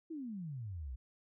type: exponential sweep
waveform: sine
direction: down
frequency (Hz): 338.2 to 58.27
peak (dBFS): -40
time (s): 0.1-0.96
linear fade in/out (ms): 10
effects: none